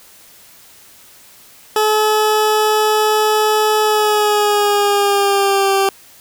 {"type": "tone with pitch glide", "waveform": "20% pulse", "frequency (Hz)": [428.7, 390.9], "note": ["A4", "G4"], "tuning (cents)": [-45, -5], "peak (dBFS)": -7, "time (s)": [1.76, 5.89], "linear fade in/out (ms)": 2, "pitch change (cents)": -160, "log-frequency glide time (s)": [3.83, 5.73], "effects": ["white hiss -44 dBFS RMS until 6.2 s"]}